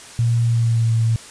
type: tone with pitch glide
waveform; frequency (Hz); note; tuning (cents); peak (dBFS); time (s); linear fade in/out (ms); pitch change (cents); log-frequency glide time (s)
sine; 117.2 to 113.6; A#2 to A#2; +10 to -44; -14; 0.19-1.16; 0; -54; 0.46-0.94
effects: white hiss -39 dBFS RMS until 1.3 s + resampled to 22050 Hz